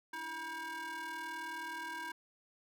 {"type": "ring-modulated tone", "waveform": "square", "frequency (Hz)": 315.1, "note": "D#4", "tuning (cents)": 22, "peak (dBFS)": -38, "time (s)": [0.13, 2.12], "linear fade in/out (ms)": 5, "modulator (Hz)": 1280, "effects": []}